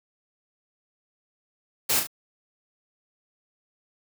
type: noise with echo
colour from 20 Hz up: white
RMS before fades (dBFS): -23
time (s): 1.89-2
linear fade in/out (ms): 10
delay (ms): 36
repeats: 2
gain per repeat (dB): -6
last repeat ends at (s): 2.072
effects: none